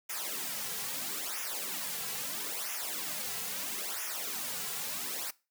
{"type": "noise with flanger", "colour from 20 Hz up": "white", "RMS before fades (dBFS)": -37, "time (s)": [0.09, 5.31], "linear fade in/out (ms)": 10, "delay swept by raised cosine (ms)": [0.23, 3.33], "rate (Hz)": 0.76, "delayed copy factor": -0.8, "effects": ["noise-tail reverb RT60 0.3 s tail -21 dB re dry", "high-pass 150 Hz 12 dB/octave"]}